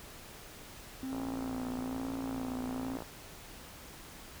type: tone with vibrato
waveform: triangle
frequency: 261.6 Hz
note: C4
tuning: in tune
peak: -34 dBFS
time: 1.03-2.97 s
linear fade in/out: 0 ms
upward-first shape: sine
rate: 1.1 Hz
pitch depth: 45 cents each way
type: click train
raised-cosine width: 1 ms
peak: -27 dBFS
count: 110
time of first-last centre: 1.13-3.022 s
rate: 57.6 Hz
effects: pink hiss -50 dBFS RMS until 4.4 s